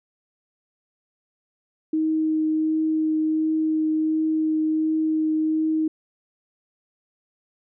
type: tone with vibrato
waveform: sine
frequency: 313.9 Hz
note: D#4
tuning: 15 cents sharp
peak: -19 dBFS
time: 1.93-5.88 s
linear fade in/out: 5 ms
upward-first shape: triangle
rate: 1.4 Hz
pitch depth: 10 cents each way
effects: none